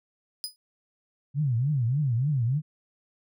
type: tone with exponential decay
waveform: sawtooth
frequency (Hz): 4978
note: D#8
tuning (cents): 0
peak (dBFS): -24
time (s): 0.44-0.56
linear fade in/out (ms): 0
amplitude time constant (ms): 25
type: tone with vibrato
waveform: sine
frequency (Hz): 131.8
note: C3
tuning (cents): +13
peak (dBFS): -22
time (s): 1.34-2.62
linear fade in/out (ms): 50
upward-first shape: triangle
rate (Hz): 3.4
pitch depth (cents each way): 300
effects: none